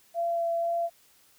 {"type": "tone with vibrato", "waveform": "sine", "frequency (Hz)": 678, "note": "E5", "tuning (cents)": 49, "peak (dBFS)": -25, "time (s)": [0.14, 0.9], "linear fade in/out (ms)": 50, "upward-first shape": "sine", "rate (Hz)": 2, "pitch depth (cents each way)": 10, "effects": ["white hiss -61 dBFS RMS until 1.38 s"]}